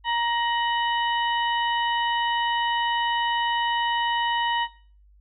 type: harmonic tone with a mistuned harmonic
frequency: 940 Hz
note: A#5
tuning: 14 cents sharp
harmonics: 1 / 2 / 3 / 4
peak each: -23 / -29 / -29 / -37 dBFS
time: 0.04-4.68 s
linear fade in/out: 50 ms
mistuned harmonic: 3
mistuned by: +88 cents
effects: noise-tail reverb RT60 0.4 s tail -17 dB re dry + added 50 Hz sine -52 dBFS peak until 5.2 s